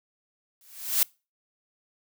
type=noise with exponential growth; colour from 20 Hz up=blue; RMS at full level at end=-19 dBFS; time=0.61-1.03 s; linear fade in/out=1 ms; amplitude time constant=90 ms; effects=noise-tail reverb RT60 0.3 s tail -26 dB re dry